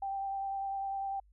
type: tone with vibrato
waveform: sine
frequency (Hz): 784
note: G5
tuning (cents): 0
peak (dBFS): -33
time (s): 0.02-1.2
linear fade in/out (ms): 5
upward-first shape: sine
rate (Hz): 10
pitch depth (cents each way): 13
effects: added 50 Hz sine -60 dBFS peak until 1.32 s